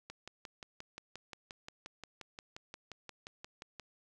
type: click train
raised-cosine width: 0.2 ms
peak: -28 dBFS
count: 22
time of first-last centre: 0.1-3.797 s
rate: 5.68 Hz
effects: none